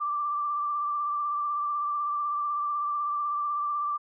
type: tone with vibrato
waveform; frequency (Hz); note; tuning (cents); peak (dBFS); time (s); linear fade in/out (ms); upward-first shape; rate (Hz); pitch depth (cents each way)
sine; 1174.7; D6; 0; -26; 0-3.98; 20; triangle; 16; 30
effects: none